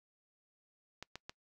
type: clicks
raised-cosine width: 0.2 ms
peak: -26 dBFS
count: 3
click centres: 1.026 / 1.156 / 1.295 s
effects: noise-tail reverb RT60 0.1 s tail -24 dB re dry